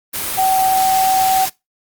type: tone in noise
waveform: sine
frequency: 762 Hz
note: G5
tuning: 49 cents flat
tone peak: -12 dBFS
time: 0.37-1.46 s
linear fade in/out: 20 ms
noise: white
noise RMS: -22 dBFS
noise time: 0.13-1.5 s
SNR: +7 dB
effects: noise-tail reverb RT60 0.2 s tail -22 dB re dry + Opus 32 kbps